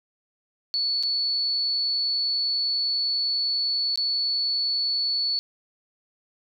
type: tone with dropouts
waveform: sine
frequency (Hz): 4435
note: C#8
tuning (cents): 0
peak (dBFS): -22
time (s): 0.74-5.39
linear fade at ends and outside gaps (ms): 0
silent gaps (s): 1.027-1.034 / 3.958-3.975
effects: none